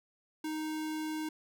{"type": "tone", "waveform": "square", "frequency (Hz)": 311.1, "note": "D#4", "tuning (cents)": 0, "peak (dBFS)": -35, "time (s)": [0.44, 1.29], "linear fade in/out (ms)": 5, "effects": []}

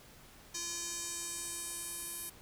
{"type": "tone with band-pass filter sweep", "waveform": "square", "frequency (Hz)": 342.7, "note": "F4", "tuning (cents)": -33, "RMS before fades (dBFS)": -41, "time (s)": [0.54, 2.3], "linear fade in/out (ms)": 10, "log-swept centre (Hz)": [6400, 11000], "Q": 2.7, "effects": ["pink hiss -57 dBFS RMS until 2.41 s"]}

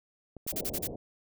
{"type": "clicks", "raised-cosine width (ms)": 2, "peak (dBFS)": -30, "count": 4, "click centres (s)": [0.367, 0.466, 0.605, 0.746]}
{"type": "noise bursts", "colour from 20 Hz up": "blue", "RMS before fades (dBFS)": -33, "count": 5, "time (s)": [0.47, 0.875], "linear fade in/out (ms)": 10, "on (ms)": 53, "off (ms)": 35}
{"type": "low-pass noise", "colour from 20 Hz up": "white", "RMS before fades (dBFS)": -40, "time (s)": [0.52, 0.96], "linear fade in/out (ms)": 5, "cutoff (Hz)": 660, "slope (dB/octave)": 48}
{"effects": []}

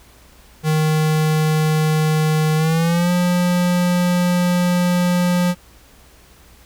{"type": "tone with pitch glide", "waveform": "square", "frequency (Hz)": [155.56, 177.66], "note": ["D#3", "F3"], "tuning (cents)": [0, 30], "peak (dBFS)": -15, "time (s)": [0.63, 5.55], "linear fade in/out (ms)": 50, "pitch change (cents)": 230, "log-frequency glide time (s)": [2.56, 3.11], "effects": ["added 60 Hz sine -50 dBFS peak until 6.65 s", "pink hiss -49 dBFS RMS until 6.65 s"]}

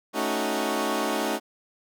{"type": "chord", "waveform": "15% pulse", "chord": "D# half-diminished seventh", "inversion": "second", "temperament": "equal", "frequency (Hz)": [220, 277.2, 311.1, 370], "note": ["A3", "C#4", "D#4", "F#4"], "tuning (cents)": [0, 0, 0, 0], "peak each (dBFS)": -24, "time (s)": [0.13, 1.4], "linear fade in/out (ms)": 50, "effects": []}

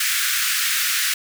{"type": "high-pass noise", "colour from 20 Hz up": "pink", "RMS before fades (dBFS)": -21, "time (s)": [0, 1.14], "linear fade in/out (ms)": 5, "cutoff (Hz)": 1400, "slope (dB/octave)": 48, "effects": []}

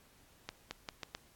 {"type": "accelerating click train", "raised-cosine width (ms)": 0.2, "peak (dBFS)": -22, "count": 5, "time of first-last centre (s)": [0.49, 1.149], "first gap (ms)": 220, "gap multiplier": 0.81, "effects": ["pink hiss -64 dBFS RMS until 1.35 s", "AAC 64 kbps"]}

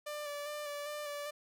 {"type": "tone with vibrato", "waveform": "sawtooth", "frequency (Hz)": 587.3, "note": "D5", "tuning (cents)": 0, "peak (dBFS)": -35, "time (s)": [0.06, 1.31], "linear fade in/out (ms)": 10, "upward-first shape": "square", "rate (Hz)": 2.5, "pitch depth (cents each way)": 21, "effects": []}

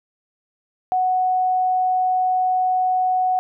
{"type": "tone", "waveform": "sine", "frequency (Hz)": 740, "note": "F#5", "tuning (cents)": 0, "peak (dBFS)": -16, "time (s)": [0.92, 3.39], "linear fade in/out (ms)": 0, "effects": []}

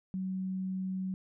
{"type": "tone", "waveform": "sine", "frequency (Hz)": 188, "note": "F#3", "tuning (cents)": 28, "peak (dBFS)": -32, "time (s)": [0.14, 1.14], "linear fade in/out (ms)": 0, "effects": []}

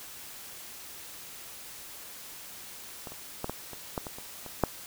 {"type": "clicks", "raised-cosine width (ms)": 1, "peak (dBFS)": [-25, -30, -17, -18, -28, -16, -23, -28, -27, -8], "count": 10, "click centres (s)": [3.072, 3.12, 3.444, 3.496, 3.733, 3.978, 4.068, 4.185, 4.463, 4.637], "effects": ["white hiss -45 dBFS RMS until 4.86 s"]}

